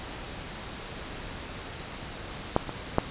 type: clicks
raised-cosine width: 1 ms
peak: -6 / -19 / -6 dBFS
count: 3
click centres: 2.564 / 2.693 / 2.984 s
effects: pink hiss -39 dBFS RMS until 3.1 s + resampled to 8000 Hz